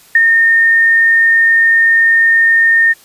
sine tone with ADSR envelope, 1827 Hz, A#6, 35 cents flat, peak -3 dBFS, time 0.15-2.94 s, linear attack 4 ms, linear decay 34 ms, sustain -3 dB, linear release 28 ms, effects white hiss -44 dBFS RMS until 3.04 s + resampled to 32000 Hz

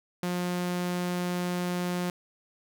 sawtooth tone, 178 Hz, F3, 33 cents sharp, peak -24 dBFS, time 0.23-2.1 s, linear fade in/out 2 ms, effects none

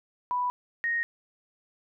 sine tone pair in turn, 987.8 / 1864.7 Hz, B5 / A#6, 0 / 0 cents, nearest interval major seventh, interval 1100 cents, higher second, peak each -25 dBFS, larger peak neither, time 0.31-0.5 / 0.84-1.03 s, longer neither, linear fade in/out 0 ms, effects none

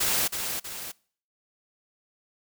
white noise with echo, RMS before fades -25 dBFS, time 0-0.28 s, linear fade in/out 10 ms, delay 320 ms, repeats 2, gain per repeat -6 dB, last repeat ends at 0.92 s, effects noise-tail reverb RT60 0.5 s tail -24 dB re dry

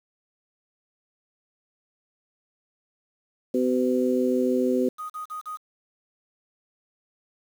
harmonic tone, 126.6 Hz, B2, 43 cents sharp, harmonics 2 / 3 / 4, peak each -23 / -25 / -26 dBFS, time 3.54-4.89 s, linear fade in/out 5 ms
sine tone bursts, 1244.5 Hz, D#6, in tune, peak -31 dBFS, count 4, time 4.98-5.574 s, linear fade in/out 20 ms, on 120 ms, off 38 ms
effects 8-bit

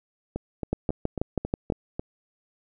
two click trains, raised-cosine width 2 ms, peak -16 / -11 dBFS, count 7 / 7, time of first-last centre 0.36-1.995 / 0.73-1.701 s, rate 3.67 / 6.18 Hz, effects none

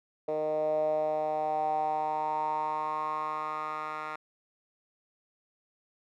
10% pulse tone with band-pass filter sweep, 154.1 Hz, D#3, 16 cents flat, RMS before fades -31 dBFS, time 0.28-4.16 s, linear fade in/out 5 ms, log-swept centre 540 to 1400 Hz, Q 6.5, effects none

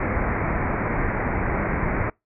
pink low-pass noise, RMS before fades -24 dBFS, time 0-2.1 s, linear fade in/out 5 ms, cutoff 2300 Hz, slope 96 dB/octave, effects noise-tail reverb RT60 0.2 s tail -25 dB re dry

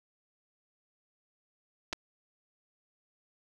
clicks, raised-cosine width 0.2 ms, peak -17 dBFS, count 2, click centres 1.928 / 1.931 s, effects 9-bit

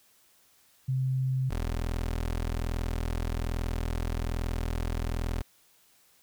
sine / 25% pulse tone pair in turn, 130.81 / 41.2 Hz, C3 / E1, 0 / 0 cents, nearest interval octave + minor sixth, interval 2000 cents, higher first, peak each -25 dBFS, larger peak neither, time 0.88-1.5 / 1.5-5.42 s, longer second, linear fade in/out 10 ms, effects white hiss -63 dBFS RMS until 6.22 s

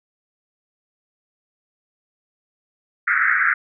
pink band-pass noise, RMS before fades -18 dBFS, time 3.07-3.54 s, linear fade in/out 10 ms, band 1300 to 2100 Hz, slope 96 dB/octave, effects none

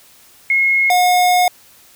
sine / square tone pair in turn, 2163 / 721.8 Hz, C#7 / F#5, -43 / -43 cents, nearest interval octave + perfect fifth, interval 1900 cents, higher first, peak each -11 dBFS, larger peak neither, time 0.5-0.9 / 0.9-1.48 s, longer second, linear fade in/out 2 ms, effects white hiss -47 dBFS RMS until 1.95 s

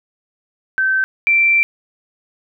sine tone pair in turn, 1545 / 2348 Hz, G6 / D7, -26 / -1 cents, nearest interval perfect fifth, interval 725 cents, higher second, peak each -13 / -10 dBFS, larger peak second, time 0.78-1.04 / 1.27-1.63 s, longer second, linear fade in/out 0 ms, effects none

